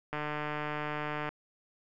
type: click train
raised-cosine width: 0.5 ms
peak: -20 dBFS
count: 175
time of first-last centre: 0.13-1.29 s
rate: 150 Hz
effects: none